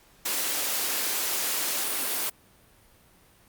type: high-pass noise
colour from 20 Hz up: white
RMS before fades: -28 dBFS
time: 0.25-2.3 s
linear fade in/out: 10 ms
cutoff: 240 Hz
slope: 24 dB/octave
effects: pink hiss -58 dBFS RMS until 3.48 s + Opus 48 kbps